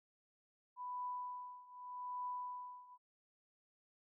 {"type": "tone with tremolo", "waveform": "sine", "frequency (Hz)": 992, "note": "B5", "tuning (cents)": 7, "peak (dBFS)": -39, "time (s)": [0.76, 2.98], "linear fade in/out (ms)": 50, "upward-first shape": "triangle", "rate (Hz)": 0.83, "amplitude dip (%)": 90, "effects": []}